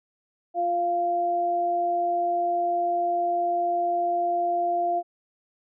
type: tone pair together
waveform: sine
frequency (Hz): 349.7 / 694.6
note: F4 / F5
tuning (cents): +2 / -10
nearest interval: octave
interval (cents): 1188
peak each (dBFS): -31 / -22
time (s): 0.54-5.03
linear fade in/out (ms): 50
effects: none